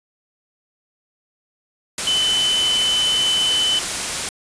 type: tone in noise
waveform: sine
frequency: 3030 Hz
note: F#7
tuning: 40 cents sharp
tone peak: -16 dBFS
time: 2.07-3.79 s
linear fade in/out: 2 ms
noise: white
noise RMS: -23 dBFS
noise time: 1.98-4.29 s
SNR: +4 dB
effects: resampled to 22050 Hz